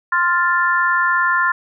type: chord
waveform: sine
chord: F major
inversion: second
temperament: equal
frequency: 1046.5 / 1396.9 / 1760 Hz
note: C6 / F6 / A6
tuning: 0 / 0 / 0 cents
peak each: -18 dBFS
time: 0.12-1.52 s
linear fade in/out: 5 ms
effects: none